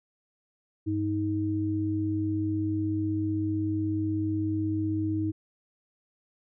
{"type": "tone pair together", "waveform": "sine", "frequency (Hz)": [99.7, 315.2], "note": ["G2", "D#4"], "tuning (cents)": [30, 23], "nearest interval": "octave + minor sixth", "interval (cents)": 1993, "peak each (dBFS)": [-30, -27], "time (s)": [0.86, 5.32], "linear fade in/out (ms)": 20, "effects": []}